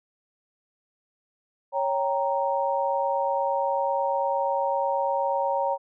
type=chord; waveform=sine; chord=G diminished; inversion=second; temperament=equal; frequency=554.4 / 784 / 932.3 Hz; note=Db5 / G5 / Bb5; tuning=0 / 0 / 0 cents; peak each=-26 / -29 / -26 dBFS; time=1.72-5.78 s; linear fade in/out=50 ms; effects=none